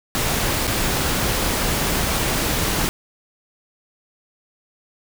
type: noise with dropouts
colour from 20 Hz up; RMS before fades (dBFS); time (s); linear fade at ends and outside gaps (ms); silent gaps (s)
pink; -21; 0.15-2.89; 0; 0.67-0.676
effects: none